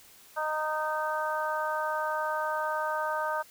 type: harmonic tone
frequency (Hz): 308.7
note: D#4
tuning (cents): -14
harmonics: 2 / 3 / 4 / 5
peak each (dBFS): -33 / -32 / -34 / -35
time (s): 0.36-3.43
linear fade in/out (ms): 20
effects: white hiss -55 dBFS RMS until 3.5 s